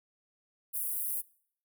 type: high-pass noise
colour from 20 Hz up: pink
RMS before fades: -34 dBFS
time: 0.73-1.22 s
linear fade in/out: 20 ms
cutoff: 9900 Hz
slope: 48 dB/octave
effects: noise-tail reverb RT60 0.6 s tail -23 dB re dry